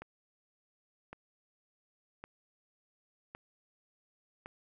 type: click train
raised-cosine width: 0.5 ms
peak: -29 dBFS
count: 5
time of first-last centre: 0.02-4.46 s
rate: 0.901 Hz
effects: none